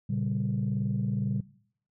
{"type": "chord", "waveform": "sine", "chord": "G diminished", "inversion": "first", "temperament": "equal", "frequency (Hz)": [116.54, 138.59, 196], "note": ["Bb2", "Db3", "G3"], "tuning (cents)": [0, 0, 0], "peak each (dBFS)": -30, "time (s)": [0.09, 1.41], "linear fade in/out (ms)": 10, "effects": ["noise-tail reverb RT60 0.6 s tail -19 dB re dry", "tanh soft clip ceiling -20 dBFS"]}